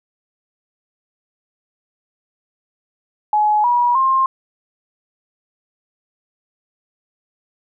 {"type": "tone with pitch steps", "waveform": "sine", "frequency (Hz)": [845, 966, 1060], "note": ["G#5", "B5", "C6"], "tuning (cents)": [30, -39, 22], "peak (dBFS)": -12, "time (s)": [3.33, 4.26], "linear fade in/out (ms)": 2, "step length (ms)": 310, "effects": []}